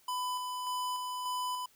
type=tone with tremolo; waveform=square; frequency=1000 Hz; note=B5; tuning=21 cents sharp; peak=-33 dBFS; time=0.08-1.66 s; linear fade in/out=5 ms; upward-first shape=square; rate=1.7 Hz; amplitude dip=30%; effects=white hiss -65 dBFS RMS until 1.75 s